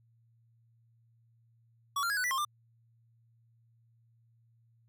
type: tone with pitch steps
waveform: square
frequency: 1131 / 1384 / 1655 / 1493 / 1965 / 1066 / 1192 Hz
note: C#6 / F6 / G#6 / F#6 / B6 / C6 / D6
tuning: +34 / -16 / -6 / +15 / -9 / +32 / +25 cents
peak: -30 dBFS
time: 1.96-2.45 s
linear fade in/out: 5 ms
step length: 70 ms
effects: added 115 Hz sine -64 dBFS peak until 4.88 s